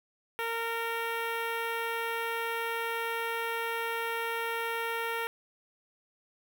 10% pulse tone with notch filter, 460.3 Hz, A#4, 22 cents flat, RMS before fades -33 dBFS, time 0.39-5.27 s, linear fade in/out 0 ms, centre 6800 Hz, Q 0.79, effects 9-bit

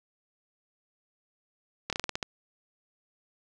slowing click train, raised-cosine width 0.2 ms, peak -13 dBFS, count 8, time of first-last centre 1.9-2.228 s, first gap 27 ms, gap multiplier 1.18, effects none

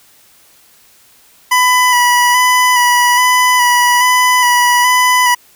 25% pulse tone with vibrato, 987.8 Hz, B5, in tune, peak -4 dBFS, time 1.51-5.35 s, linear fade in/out 10 ms, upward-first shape square, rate 1.2 Hz, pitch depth 20 cents each way, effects white hiss -47 dBFS RMS until 5.55 s

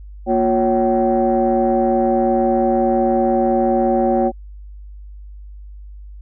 sine tone cluster, 234.2 / 355.6 / 556 / 762 Hz, A#3 / F4 / C#5 / G5, +8 / +31 / +5 / -49 cents, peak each -18 dBFS, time 0.26-4.32 s, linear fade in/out 50 ms, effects tanh soft clip ceiling -6 dBFS + added 50 Hz sine -33 dBFS peak until 6.21 s

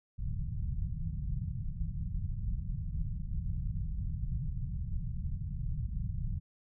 pink low-pass noise, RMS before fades -35 dBFS, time 0.18-6.4 s, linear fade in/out 20 ms, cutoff 170 Hz, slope 48 dB/octave, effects none

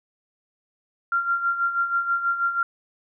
sine tone with tremolo, 1383 Hz, F6, 17 cents flat, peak -18 dBFS, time 1.12-2.63 s, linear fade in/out 2 ms, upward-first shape sine, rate 6.2 Hz, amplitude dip 65%, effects none

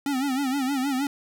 square tone with vibrato, 269.8 Hz, C#4, 47 cents flat, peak -24 dBFS, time 0.06-1.07 s, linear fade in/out 2 ms, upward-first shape sine, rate 6.4 Hz, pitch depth 110 cents each way, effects none

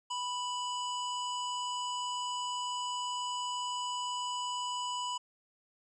harmonic tone, 987.8 Hz, B5, in tune, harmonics 1 / 3 / 5 / 7 / 8, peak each -35 / -39 / -49 / -46 / -48 dBFS, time 0.1-5.18 s, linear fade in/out 10 ms, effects none

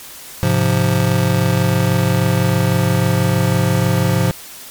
square chord, F minor, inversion first, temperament just, 104.77 / 130.96 / 174.61 Hz, Ab2 / C3 / F3, +16 / +2 / 0 cents, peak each -18 dBFS, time 0.43-4.31 s, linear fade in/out 0 ms, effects white hiss -35 dBFS RMS until 4.7 s + MP3 96 kbps

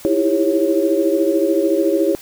sine tone cluster, 321.9 / 335.6 / 399.1 / 549 Hz, E4 / E4 / G4 / C#5, -41 / +31 / +31 / -17 cents, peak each -19 dBFS, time 0.05-2.15 s, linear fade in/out 0 ms, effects white hiss -40 dBFS RMS until 2.21 s

